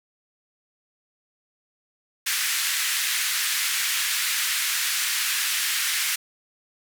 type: band-pass noise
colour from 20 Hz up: pink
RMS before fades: -25 dBFS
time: 2.26-6.16 s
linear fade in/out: 10 ms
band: 1600 to 16000 Hz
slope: 24 dB/octave
effects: none